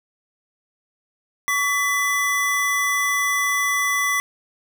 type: tone pair together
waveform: square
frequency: 1134.7 / 1998 Hz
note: C#6 / B6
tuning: +40 / +20 cents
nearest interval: minor seventh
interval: 980 cents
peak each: -24 / -21 dBFS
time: 1.48-4.2 s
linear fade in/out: 0 ms
effects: none